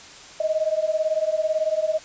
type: beating tone pair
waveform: sine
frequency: 619 / 637 Hz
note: D#5 / D#5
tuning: -9 / +41 cents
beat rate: 18 Hz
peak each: -23 dBFS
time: 0.4-1.99 s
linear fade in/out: 5 ms
effects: white hiss -43 dBFS RMS until 2.04 s + resampled to 16000 Hz